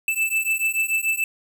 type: beating tone pair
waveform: square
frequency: 2637 / 2643.9 Hz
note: E7 / E7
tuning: 0 / +5 cents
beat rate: 6.9 Hz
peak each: -24 dBFS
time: 0.08-1.24 s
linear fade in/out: 2 ms
effects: none